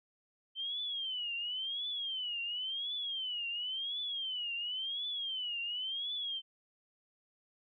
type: tone with vibrato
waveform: sine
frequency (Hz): 3100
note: G7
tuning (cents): -20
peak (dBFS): -35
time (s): 0.55-6.42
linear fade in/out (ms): 50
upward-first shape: triangle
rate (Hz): 0.94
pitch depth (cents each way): 210
effects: none